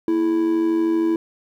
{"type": "tone with amplitude modulation", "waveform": "triangle", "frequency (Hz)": 329.6, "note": "E4", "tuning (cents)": 0, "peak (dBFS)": -12, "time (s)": [0.08, 1.16], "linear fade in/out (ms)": 2, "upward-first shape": "sine", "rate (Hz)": 92.8, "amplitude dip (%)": 55, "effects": ["9-bit"]}